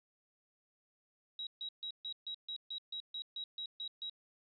sine tone bursts, 3847 Hz, B7, 46 cents flat, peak -39 dBFS, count 13, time 1.39-4.097 s, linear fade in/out 2 ms, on 79 ms, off 140 ms, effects none

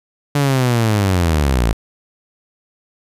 sawtooth linear sweep, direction down, 146 to 51.91 Hz, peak -9 dBFS, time 0.35-1.73 s, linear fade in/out 5 ms, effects resampled to 32000 Hz

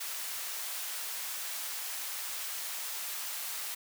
white high-pass noise, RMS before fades -38 dBFS, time 0-3.75 s, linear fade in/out 10 ms, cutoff 760 Hz, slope 12 dB/octave, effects none

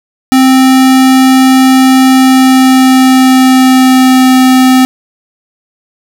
square tone with pitch glide, 261.6 to 258.1 Hz, C4 to C4, 0 to -23 cents, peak -3 dBFS, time 0.32-4.85 s, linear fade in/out 0 ms, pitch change -23 cents, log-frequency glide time 2.09-4.33 s, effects none

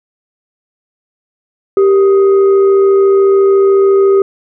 sine tone with frequency modulation, 392 Hz, G4, in tune, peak -5 dBFS, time 1.77-4.22 s, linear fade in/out 2 ms, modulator 858 Hz, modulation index 0.3, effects none

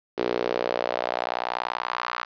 sawtooth tone with high-pass filter sweep, 60.4 Hz, B1, 38 cents flat, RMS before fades -28 dBFS, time 0.17-2.25 s, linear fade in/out 20 ms, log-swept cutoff 390 to 1200 Hz, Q 2.9, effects resampled to 11025 Hz + 8-bit

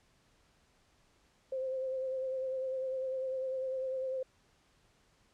sine tone with vibrato, 523 Hz, C5, 1 cent flat, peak -33 dBFS, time 1.52-4.23 s, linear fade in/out 5 ms, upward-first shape sine, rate 10 Hz, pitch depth 27 cents each way, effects pink hiss -69 dBFS RMS until 5.33 s + low-pass 8000 Hz 12 dB/octave

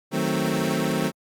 25% pulse chord, D# diminished seventh, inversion none, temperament equal, 155.56 / 185 / 220 / 261.6 Hz, D#3 / F#3 / A3 / C4, 0 / 0 / 0 / 0 cents, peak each -24 dBFS, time 0.11-1.12 s, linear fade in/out 50 ms, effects AAC 64 kbps

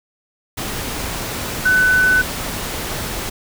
sine tone in noise, 1500 Hz, F#6, 23 cents sharp, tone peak -11 dBFS, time 1.65-2.22 s, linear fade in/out 10 ms, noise pink, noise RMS -25 dBFS, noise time 0.57-3.3 s, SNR +11 dB, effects none

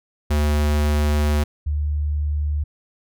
square / sine tone pair in turn, 74.4 / 74.09 Hz, D2 / D2, +23 / +16 cents, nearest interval unison, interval 7 cents, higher first, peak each -17 / -19 dBFS, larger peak first, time 0.3-1.44 / 1.66-2.64 s, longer first, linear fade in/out 10 ms, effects none

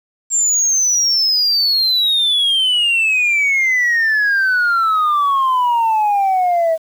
sine exponential sweep, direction down, 7459 to 638 Hz, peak -10 dBFS, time 0.3-6.78 s, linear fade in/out 50 ms, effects tanh soft clip ceiling -10 dBFS + 7-bit

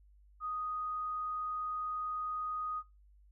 sine tone, 1244.5 Hz, D#6, in tune, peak -35 dBFS, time 0.4-2.83 s, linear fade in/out 50 ms, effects noise-tail reverb RT60 0.2 s tail -17 dB re dry + added 50 Hz sine -59 dBFS peak until 3.31 s

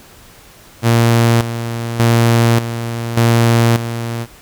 sawtooth tone with tremolo, 116.54 Hz, A#2, in tune, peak -5 dBFS, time 0.82-4.27 s, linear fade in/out 50 ms, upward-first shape square, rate 0.85 Hz, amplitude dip 70%, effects pink hiss -42 dBFS RMS until 4.41 s

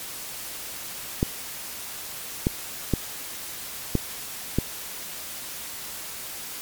clicks, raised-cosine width 3 ms, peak -7 dBFS, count 5, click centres 1.229 / 2.469 / 2.937 / 3.953 / 4.586 s, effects white hiss -36 dBFS RMS until 6.61 s + MP3 96 kbps

